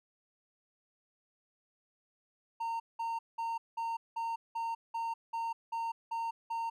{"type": "tone bursts", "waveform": "triangle", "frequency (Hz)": 917, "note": "A#5", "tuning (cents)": -29, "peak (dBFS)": -31, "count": 11, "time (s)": [2.6, 6.7], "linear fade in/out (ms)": 10, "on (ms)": 200, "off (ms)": 190, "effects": []}